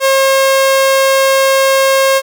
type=tone; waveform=sawtooth; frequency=538 Hz; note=C5; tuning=48 cents sharp; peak=-4 dBFS; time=0-2.22 s; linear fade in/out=50 ms; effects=none